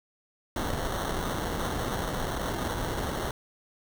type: noise with sample-and-hold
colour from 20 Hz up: pink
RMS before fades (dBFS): -31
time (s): 0.56-3.31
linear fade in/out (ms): 2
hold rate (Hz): 2450
effects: none